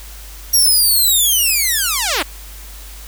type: linear sweep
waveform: 5% pulse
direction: down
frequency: 5700 to 252.1 Hz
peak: -4 dBFS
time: 0.53-2.23 s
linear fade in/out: 10 ms
effects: added 50 Hz sine -33 dBFS peak until 3.07 s + white hiss -38 dBFS RMS until 3.07 s